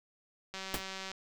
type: click train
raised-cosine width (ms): 0.2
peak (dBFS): -24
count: 111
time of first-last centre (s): 0.54-1.116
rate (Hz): 191
type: noise with exponential decay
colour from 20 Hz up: pink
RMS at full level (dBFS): -29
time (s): 0.74-0.84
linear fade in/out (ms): 1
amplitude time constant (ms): 21
effects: none